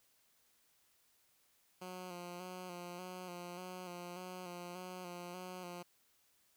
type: tone with vibrato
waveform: 10% pulse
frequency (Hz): 179.4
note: F3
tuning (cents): +47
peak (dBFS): -37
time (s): 1.81-5.83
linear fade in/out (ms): 10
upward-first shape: square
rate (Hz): 1.7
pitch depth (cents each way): 32
effects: white hiss -73 dBFS RMS until 6.56 s